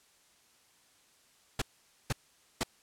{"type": "noise bursts", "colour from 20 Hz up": "pink", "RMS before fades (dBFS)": -30, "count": 3, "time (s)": [1.59, 2.634], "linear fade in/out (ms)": 5, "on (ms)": 28, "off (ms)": 480, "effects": ["white hiss -65 dBFS RMS until 2.82 s", "low-pass 10000 Hz 12 dB/octave"]}